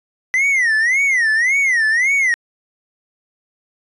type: tone with vibrato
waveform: triangle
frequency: 1975.5 Hz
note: B6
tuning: in tune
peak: -11 dBFS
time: 0.34-2.34 s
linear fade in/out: 0 ms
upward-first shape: sine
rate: 1.8 Hz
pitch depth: 220 cents each way
effects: resampled to 24000 Hz